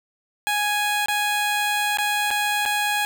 15% pulse tone with dropouts, 830.6 Hz, G#5, in tune, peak -14 dBFS, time 0.47-3.05 s, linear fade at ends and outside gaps 0 ms, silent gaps 1.059-1.084 / 1.972-1.985 / 2.305-2.311 / 2.653-2.659 s, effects none

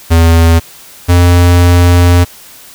square tone pair in turn, 82.9 / 87.87 Hz, E2 / F2, +10 / +11 cents, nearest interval minor second, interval 101 cents, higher second, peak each -4 dBFS, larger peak neither, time 0.1-0.6 / 1.08-2.25 s, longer second, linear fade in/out 20 ms, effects white hiss -35 dBFS RMS until 2.74 s

